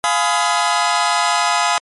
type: chord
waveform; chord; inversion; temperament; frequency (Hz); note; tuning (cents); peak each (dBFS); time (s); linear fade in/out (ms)
sawtooth; F half-diminished seventh; none; just; 698.5 / 838.1 / 1005.8 / 1257.2; F5 / Ab5 / Cb6 / Eb6; 0 / +16 / +31 / +18; -16; 0.04-1.78; 0
effects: low-pass 12000 Hz 12 dB/octave + MP3 48 kbps